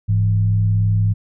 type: tone with frequency modulation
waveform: sine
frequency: 103.83 Hz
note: G#2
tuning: in tune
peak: -13 dBFS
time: 0.08-1.14 s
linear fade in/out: 20 ms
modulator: 63.4 Hz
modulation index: 0.47
effects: none